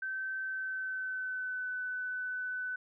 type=tone with pitch glide; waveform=sine; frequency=1543 to 1502.5 Hz; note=G6 to F#6; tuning=-28 to +26 cents; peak=-34 dBFS; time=0.02-2.76 s; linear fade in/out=5 ms; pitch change=-46 cents; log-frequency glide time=0.41-1.73 s; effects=none